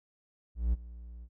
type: tone with ADSR envelope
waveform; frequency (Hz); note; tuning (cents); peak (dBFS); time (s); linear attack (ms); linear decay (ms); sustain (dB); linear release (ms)
triangle; 58.7; A#1; +13; -21; 0.55-1.29; 180; 25; -20; 57
effects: none